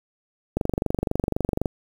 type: click train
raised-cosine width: 2 ms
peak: -9 dBFS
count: 27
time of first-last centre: 0.57-1.658 s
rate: 23.9 Hz
effects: 7-bit